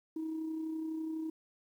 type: tone with amplitude modulation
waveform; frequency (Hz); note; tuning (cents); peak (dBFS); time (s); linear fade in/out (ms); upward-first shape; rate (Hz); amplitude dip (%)
sine; 318.4; D#4; +40; -32; 0.16-1.3; 5; sine; 32; 40
effects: tanh soft clip ceiling -31 dBFS + 11-bit